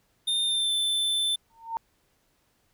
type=tone with pitch glide; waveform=square; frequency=3628 to 3533 Hz; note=A#7 to A7; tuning=-48 to +6 cents; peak=-24 dBFS; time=0.27-1.36 s; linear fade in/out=10 ms; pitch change=-46 cents; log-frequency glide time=0.44-0.72 s
type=tone with exponential growth; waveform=sine; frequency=911 Hz; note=A#5; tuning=40 cents flat; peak=-24 dBFS; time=1.5-1.77 s; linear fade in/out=0 ms; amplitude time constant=57 ms
effects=pink hiss -69 dBFS RMS until 2.73 s